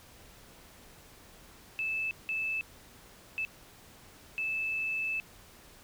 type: tone bursts at uneven times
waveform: sine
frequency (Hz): 2625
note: E7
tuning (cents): -8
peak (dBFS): -30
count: 4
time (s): 1.79-2.11 / 2.29-2.61 / 3.38-3.45 / 4.38-5.2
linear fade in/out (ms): 0
effects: pink hiss -55 dBFS RMS until 5.83 s